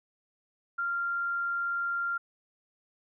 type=tone; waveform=sine; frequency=1389 Hz; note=F6; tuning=10 cents flat; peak=-28 dBFS; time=0.78-2.18 s; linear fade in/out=10 ms; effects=none